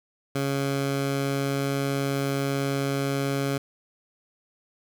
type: tone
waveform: 15% pulse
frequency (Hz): 138.5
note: C#3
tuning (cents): -1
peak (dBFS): -18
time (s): 0.35-3.58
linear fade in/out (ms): 5
effects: none